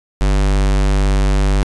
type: tone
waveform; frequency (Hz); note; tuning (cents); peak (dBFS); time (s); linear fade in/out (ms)
square; 49; G1; 0; -12; 0.21-1.63; 0
effects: resampled to 22050 Hz